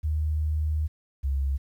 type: tone pair in turn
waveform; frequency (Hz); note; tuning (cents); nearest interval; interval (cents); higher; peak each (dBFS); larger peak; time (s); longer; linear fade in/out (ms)
sine; 76.9 / 68.3; D#2 / C#2; -20 / -25; major second; 205; first; -23; neither; 0.03-0.88 / 1.23-1.58; first; 20
effects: 10-bit